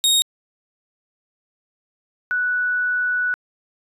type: tone pair in turn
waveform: sawtooth / sine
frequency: 3739 / 1478.7 Hz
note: A#7 / F#6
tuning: +4 / -1 cents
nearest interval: octave + major third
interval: 1605 cents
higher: first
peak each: -11 / -18 dBFS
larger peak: first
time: 0.04-0.22 / 2.31-3.34 s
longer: second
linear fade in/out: 0 ms
effects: resampled to 32000 Hz